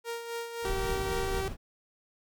sawtooth tone with tremolo, 466.2 Hz, A#4, in tune, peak -29 dBFS, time 0.04-1.43 s, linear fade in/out 50 ms, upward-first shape sine, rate 3.8 Hz, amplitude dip 55%
brown noise, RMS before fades -35 dBFS, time 0.62-1.57 s, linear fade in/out 50 ms
sawtooth tone, 385.5 Hz, G4, 29 cents flat, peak -28 dBFS, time 0.65-1.48 s, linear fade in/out 0 ms
effects none

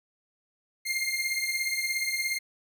sawtooth beating tone pair, 2108 / 2125 Hz, C7 / C7, +12 / +26 cents, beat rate 17 Hz, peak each -27 dBFS, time 0.85-2.39 s, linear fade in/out 20 ms, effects none

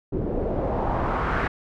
pink noise with low-pass filter sweep, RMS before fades -25 dBFS, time 0.12-1.48 s, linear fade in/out 10 ms, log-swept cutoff 370 to 1700 Hz, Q 2, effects none

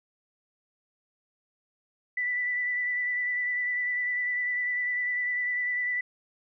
sine tone with vibrato, 1975.5 Hz, B6, in tune, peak -26 dBFS, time 2.17-6.01 s, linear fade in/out 5 ms, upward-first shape sine, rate 10 Hz, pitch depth 19 cents each way, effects none

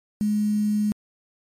sine tone with quantisation, 210 Hz, G#3, 19 cents sharp, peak -19 dBFS, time 0.21-0.92 s, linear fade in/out 0 ms, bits 7, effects MP3 64 kbps

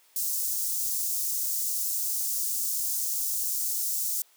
white high-pass noise, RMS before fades -29 dBFS, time 0.16-4.22 s, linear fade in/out 2 ms, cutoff 5800 Hz, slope 24 dB/octave, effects white hiss -61 dBFS RMS until 4.36 s + high-pass 400 Hz 12 dB/octave

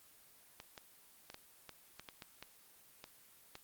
clicks, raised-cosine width 0.2 ms, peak -30 dBFS, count 11, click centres 0.601 / 0.778 / 1.301 / 1.344 / 1.693 / 1.996 / 2.088 / 2.222 / 2.426 / 3.041 / 3.554 s, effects white hiss -63 dBFS RMS until 3.63 s + Opus 24 kbps

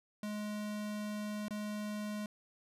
square tone with dropouts, 209.8 Hz, G#3, 18 cents sharp, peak -38 dBFS, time 0.23-2.26 s, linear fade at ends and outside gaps 2 ms, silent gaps 1.483-1.507 s, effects resampled to 32000 Hz

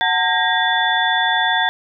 sine tone cluster, 742 / 899 / 1617 / 1884 / 3480 Hz, F#5 / A5 / G#6 / A#6 / A7, +5 / +37 / -47 / +18 / -20 cents, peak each -21 dBFS, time 0.01-1.69 s, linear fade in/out 0 ms, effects none

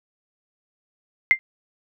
sine tone with exponential decay, 2093 Hz, C7, in tune, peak -6 dBFS, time 1.31-1.39 s, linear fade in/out 0 ms, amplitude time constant 16 ms, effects none

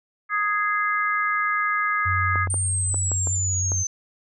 harmonic tone, 415.3 Hz, G#4, in tune, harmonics 3 / 4 / 5, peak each -23 / -25 / -27 dBFS, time 0.29-2.48 s, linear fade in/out 50 ms
sine tone, 92.5 Hz, F#2, in tune, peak -24 dBFS, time 2.05-3.84 s, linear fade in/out 20 ms
clicks, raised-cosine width 1 ms, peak -18 dBFS, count 7, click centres 2.357 / 2.473 / 2.542 / 2.944 / 3.117 / 3.272 / 3.719 s
sine linear sweep, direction down, 8900 to 6120 Hz, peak -23 dBFS, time 2.5-3.87 s, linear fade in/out 2 ms
effects none

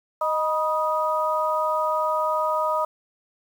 sine tone cluster, 621 / 969 / 1246 Hz, D#5 / B5 / D#6, -3 / -33 / +2 cents, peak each -25 dBFS, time 0.21-2.85 s, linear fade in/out 5 ms, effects 8-bit

